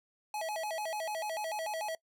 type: tone with vibrato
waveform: square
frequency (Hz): 740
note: F#5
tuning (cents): 0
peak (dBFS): -35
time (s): 0.34-1.95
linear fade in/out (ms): 2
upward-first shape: square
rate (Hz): 6.8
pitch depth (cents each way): 230
effects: noise-tail reverb RT60 0.1 s tail -22 dB re dry